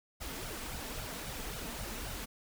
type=noise with flanger; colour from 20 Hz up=pink; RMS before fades=-41 dBFS; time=0.2-2.26 s; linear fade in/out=20 ms; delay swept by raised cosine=1.3 to 4.6 ms; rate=3.7 Hz; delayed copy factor=+0.7; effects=none